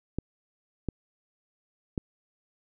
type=clicks; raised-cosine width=3 ms; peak=-16 dBFS; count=3; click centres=0.186 / 0.887 / 1.978 s; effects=none